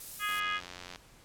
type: noise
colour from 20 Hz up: violet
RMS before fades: -39 dBFS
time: 0-0.4 s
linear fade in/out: 5 ms
type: harmonic tone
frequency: 415.3 Hz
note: G#4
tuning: in tune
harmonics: 3 / 4 / 5 / 6 / 7 / 8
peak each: -34 / -36 / -38 / -40 / -41 / -42 dBFS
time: 0.19-0.61 s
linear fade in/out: 50 ms
type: click train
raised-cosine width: 0.2 ms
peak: -26 dBFS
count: 61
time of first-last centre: 0.29-0.959 s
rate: 89.7 Hz
effects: pink hiss -58 dBFS RMS until 1.24 s + low-pass 12000 Hz 12 dB/octave